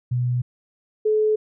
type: tone pair in turn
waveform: sine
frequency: 123.47 / 429.7 Hz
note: B2 / A4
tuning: 0 / -41 cents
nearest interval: octave + minor seventh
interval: 2159 cents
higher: second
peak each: -19 / -16 dBFS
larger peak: second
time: 0.11-0.42 / 1.05-1.36 s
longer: neither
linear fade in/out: 10 ms
effects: none